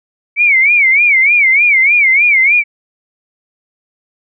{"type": "tone with vibrato", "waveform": "sine", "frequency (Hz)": 2245, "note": "C#7", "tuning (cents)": 21, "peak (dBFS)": -6, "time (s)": [0.36, 2.64], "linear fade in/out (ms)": 50, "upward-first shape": "sine", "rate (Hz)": 3.3, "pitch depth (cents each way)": 150, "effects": []}